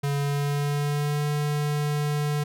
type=tone with pitch glide; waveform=square; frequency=142 to 147.6 Hz; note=C#3 to D3; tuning=+42 to +9 cents; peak=-24 dBFS; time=0.03-2.44 s; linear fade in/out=10 ms; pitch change=+67 cents; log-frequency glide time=0.16-1.27 s; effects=none